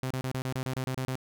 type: tone bursts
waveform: sawtooth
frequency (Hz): 130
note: C3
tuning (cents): -11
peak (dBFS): -26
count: 11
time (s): 0.03-1.155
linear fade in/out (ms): 0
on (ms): 75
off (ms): 30
effects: none